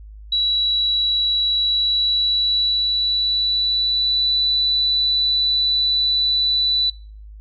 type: tone with pitch glide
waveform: sine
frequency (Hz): 3913 to 3972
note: B7 to B7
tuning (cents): -17 to +9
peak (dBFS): -16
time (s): 0.32-6.9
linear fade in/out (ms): 5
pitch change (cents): +26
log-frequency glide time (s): 1.54-4.39
effects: noise-tail reverb RT60 0.4 s tail -21 dB re dry + added 52 Hz sine -36 dBFS peak until 7.4 s